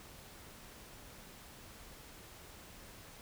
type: silence
effects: pink hiss -54 dBFS RMS until 3.21 s